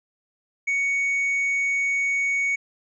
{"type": "tone", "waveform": "triangle", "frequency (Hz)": 2230, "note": "C#7", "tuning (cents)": 10, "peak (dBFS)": -19, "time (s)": [0.67, 2.56], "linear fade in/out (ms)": 10, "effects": ["resampled to 22050 Hz"]}